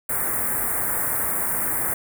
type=band-stop noise; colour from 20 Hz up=white; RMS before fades=-24 dBFS; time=0.09-1.94 s; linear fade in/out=5 ms; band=2000 to 8600 Hz; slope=48 dB/octave; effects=none